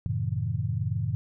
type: chord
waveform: sine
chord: F# diminished seventh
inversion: none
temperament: just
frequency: 92.5 / 111 / 133.2 / 159.84 Hz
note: F#2 / A2 / C3 / Eb3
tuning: 0 / +16 / +31 / +47 cents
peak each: -32 / -29 / -32 / -34 dBFS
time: 0.06-1.15 s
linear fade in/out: 0 ms
effects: none